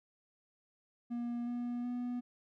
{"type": "tone with pitch steps", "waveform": "triangle", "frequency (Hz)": [238.5, 241.7, 244.9], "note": ["A#3", "B3", "B3"], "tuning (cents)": [40, -37, -14], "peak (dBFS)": -33, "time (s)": [1.1, 2.21], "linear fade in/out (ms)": 20, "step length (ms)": 370, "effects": []}